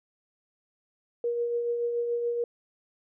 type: tone with tremolo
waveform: sine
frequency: 474.5 Hz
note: A#4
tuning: 31 cents sharp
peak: -24 dBFS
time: 1.24-2.44 s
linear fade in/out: 2 ms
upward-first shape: triangle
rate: 7 Hz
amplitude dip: 40%
effects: none